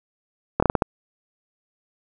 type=slowing click train; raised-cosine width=1 ms; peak=-3 dBFS; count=6; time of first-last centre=0.6-0.822 s; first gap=25 ms; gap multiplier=1.29; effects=none